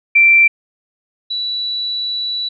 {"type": "tone pair in turn", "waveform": "sine", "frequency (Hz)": [2349, 3942], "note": ["D7", "B7"], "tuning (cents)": [0, -4], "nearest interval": "major sixth", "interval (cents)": 896, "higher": "second", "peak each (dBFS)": [-6, -18], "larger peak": "first", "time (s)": [[0.15, 0.48], [1.3, 2.49]], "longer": "second", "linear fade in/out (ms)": 10, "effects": []}